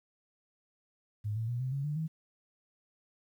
sine tone with pitch steps, 105.1 / 112.64 / 120.73 / 129.39 / 138.68 / 148.63 / 159.3 Hz, G#2 / A2 / B2 / C3 / C#3 / D3 / D#3, +21 / +41 / -39 / -19 / +1 / +21 / +41 cents, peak -31 dBFS, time 1.24-2.08 s, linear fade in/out 20 ms, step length 120 ms, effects 11-bit

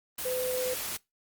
sine tone in noise, 506 Hz, B4, 42 cents sharp, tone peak -29 dBFS, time 0.25-0.74 s, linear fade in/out 5 ms, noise white, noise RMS -35 dBFS, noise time 0.18-0.97 s, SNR +3 dB, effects noise-tail reverb RT60 0.2 s tail -23 dB re dry + Opus 24 kbps

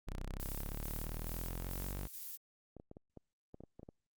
sawtooth exponential sweep, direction up, 30.73 to 49 Hz, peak -36 dBFS, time 0.07-2.07 s, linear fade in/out 0 ms
violet noise with tremolo, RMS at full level -46 dBFS, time 0.4-2.37 s, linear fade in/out 0 ms, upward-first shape square, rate 2.3 Hz, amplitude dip 45%
clicks, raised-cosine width 2 ms, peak -37 dBFS, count 11, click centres 2.767 / 2.799 / 2.914 / 2.969 / 3.173 / 3.544 / 3.606 / 3.637 / 3.795 / 3.831 / 3.889 s
effects Opus 48 kbps

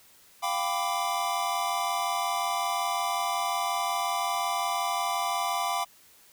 square chord, G dominant seventh, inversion third, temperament equal with one note detuned, 698.5 / 784 / 995.8 / 1174.7 Hz, F5 / G5 / B5 / D6, 0 / 0 / +14 / 0 cents, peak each -33 dBFS, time 0.42-5.85 s, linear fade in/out 20 ms, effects white hiss -57 dBFS RMS until 6.32 s

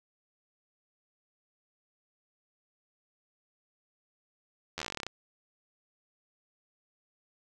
slowing click train, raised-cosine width 0.2 ms, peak -18 dBFS, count 15, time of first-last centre 4.78-5.066 s, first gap 11 ms, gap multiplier 1.09, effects none

